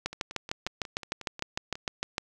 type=two click trains; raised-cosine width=0.2 ms; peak=-23 / -12 dBFS; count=10 / 15; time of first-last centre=0.13-1.755 / 0.06-2.181 s; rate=5.54 / 6.6 Hz; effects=none